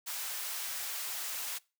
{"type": "high-pass noise", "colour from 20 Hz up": "white", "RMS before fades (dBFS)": -38, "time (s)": [0.06, 1.59], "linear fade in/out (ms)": 20, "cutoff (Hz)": 780, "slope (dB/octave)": 12, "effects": ["noise-tail reverb RT60 0.3 s tail -23 dB re dry"]}